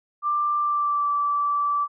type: tone with pitch glide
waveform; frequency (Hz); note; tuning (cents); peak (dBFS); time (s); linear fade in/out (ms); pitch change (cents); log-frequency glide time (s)
sine; 1183 to 1160.7; D6 to D6; +12 to -21; -20; 0.22-1.88; 50; -33; 0.58-1.09
effects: none